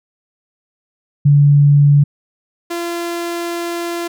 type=tone pair in turn; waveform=sine / sawtooth; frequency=144 / 342.5 Hz; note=D3 / F4; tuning=-34 / -34 cents; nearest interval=octave + minor third; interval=1500 cents; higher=second; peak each=-6 / -16 dBFS; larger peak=first; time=1.25-2.04 / 2.7-4.08 s; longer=second; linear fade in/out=10 ms; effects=none